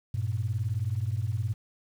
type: beating tone pair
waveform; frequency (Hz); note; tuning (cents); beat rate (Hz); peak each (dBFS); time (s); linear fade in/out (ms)
sine; 98 / 117; G2 / A#2; 0 / +7; 19; -29; 0.14-1.54; 5
effects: tanh soft clip ceiling -19 dBFS + 9-bit